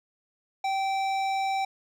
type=tone with hard clipping; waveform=triangle; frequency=776 Hz; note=G5; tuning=18 cents flat; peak=-27 dBFS; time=0.64-1.65 s; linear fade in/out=5 ms; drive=17 dB; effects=none